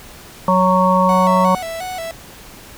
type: harmonic tone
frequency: 185 Hz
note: F#3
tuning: in tune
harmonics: 1 / 3 / 5 / 6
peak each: -16 / -17 / -16 / -16 dBFS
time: 0.48-1.55 s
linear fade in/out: 2 ms
type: tone with vibrato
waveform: 45% pulse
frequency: 698.5 Hz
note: F5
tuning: in tune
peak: -24 dBFS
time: 1.09-2.11 s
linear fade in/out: 0 ms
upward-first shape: square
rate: 2.8 Hz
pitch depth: 98 cents each way
effects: pink hiss -39 dBFS RMS until 2.77 s